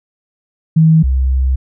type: tone pair in turn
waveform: sine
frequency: 160.1 / 65.28 Hz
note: D#3 / C2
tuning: +50 / -3 cents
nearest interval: octave + major third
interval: 1553 cents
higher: first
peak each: -5 / -10 dBFS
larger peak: first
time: 0.76-1.03 / 1.03-1.56 s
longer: second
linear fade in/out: 10 ms
effects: none